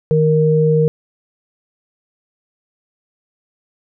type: tone pair together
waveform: sine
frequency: 156.1 / 466.2 Hz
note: D#3 / A#4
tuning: +6 / 0 cents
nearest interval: octave + perfect fifth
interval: 1894 cents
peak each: -13 dBFS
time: 0.11-0.88 s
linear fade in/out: 0 ms
effects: none